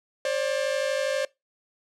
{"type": "tone pair together", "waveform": "45% pulse", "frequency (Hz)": [534.9, 587.3], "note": ["C5", "D5"], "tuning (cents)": [38, 0], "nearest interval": "major second", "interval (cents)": 162, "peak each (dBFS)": [-26, -28], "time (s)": [0.25, 1.25], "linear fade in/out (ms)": 2, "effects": ["noise-tail reverb RT60 0.2 s tail -23 dB re dry", "low-pass 8000 Hz 12 dB/octave"]}